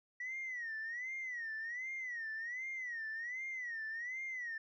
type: tone with vibrato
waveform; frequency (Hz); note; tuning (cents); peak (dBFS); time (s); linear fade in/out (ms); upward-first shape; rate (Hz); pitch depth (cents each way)
sine; 1930; B6; -40; -38; 0.2-4.58; 5; sine; 1.3; 160
effects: tanh soft clip ceiling -36 dBFS